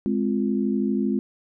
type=chord; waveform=sine; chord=F minor; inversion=first; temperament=equal with one note detuned; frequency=209 / 261.6 / 349.2 Hz; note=Ab3 / C4 / F4; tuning=+11 / 0 / 0 cents; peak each=-23 / -25 / -28 dBFS; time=0.06-1.19 s; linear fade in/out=0 ms; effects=none